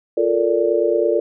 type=chord; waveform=sine; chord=Bb major seventh; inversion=second; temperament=just; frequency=349.6 / 437 / 466.2 / 582.7 Hz; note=F4 / A4 / Bb4 / D5; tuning=+2 / -12 / 0 / -14 cents; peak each=-20 dBFS; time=0.17-1.2 s; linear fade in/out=5 ms; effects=none